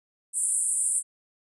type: band-pass noise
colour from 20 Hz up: pink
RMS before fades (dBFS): -26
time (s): 0.33-1.03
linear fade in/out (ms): 50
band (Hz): 8200 to 9900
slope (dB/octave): 96
effects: none